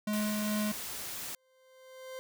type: tone with tremolo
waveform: square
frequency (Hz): 211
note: G#3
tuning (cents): +28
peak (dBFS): -30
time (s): 0.07-0.72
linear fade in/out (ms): 5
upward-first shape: sine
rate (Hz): 2.4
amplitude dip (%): 25
type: noise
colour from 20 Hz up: white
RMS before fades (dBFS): -40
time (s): 0.13-1.35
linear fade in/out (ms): 2
type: tone with exponential growth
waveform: 40% pulse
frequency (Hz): 520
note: C5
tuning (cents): -11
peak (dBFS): -38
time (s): 1.17-2.19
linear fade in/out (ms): 0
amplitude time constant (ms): 220
effects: none